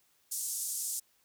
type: band-pass noise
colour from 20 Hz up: pink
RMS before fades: -36 dBFS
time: 0.31-1 s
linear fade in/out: 10 ms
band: 6800 to 12000 Hz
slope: 24 dB/octave
effects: white hiss -70 dBFS RMS until 1.24 s